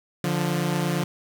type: tone pair together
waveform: sawtooth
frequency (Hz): 146.83 / 175.62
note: D3 / F3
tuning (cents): 0 / +10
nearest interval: minor third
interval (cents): 310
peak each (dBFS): -22 / -21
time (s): 0.24-1.04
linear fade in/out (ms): 2
effects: 7-bit